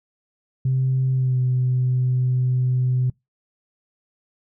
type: tone with pitch glide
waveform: sine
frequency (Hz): 130.81 to 126.87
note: C3 to B2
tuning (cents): 0 to +47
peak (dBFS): -16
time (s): 0.65-3.1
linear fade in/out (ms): 5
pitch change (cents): -53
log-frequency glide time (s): 1.13-1.4
effects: noise-tail reverb RT60 0.2 s tail -26 dB re dry + tanh soft clip ceiling -13 dBFS